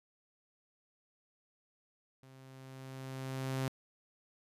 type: tone with level ramp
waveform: sawtooth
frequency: 132.3 Hz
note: C3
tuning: 20 cents sharp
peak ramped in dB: -52 to -28 dBFS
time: 2.23-3.68 s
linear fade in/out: 0 ms
effects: resampled to 32000 Hz